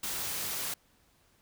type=noise; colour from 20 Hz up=white; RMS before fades=-35 dBFS; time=0.03-0.74 s; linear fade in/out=5 ms; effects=pink hiss -67 dBFS RMS until 1.41 s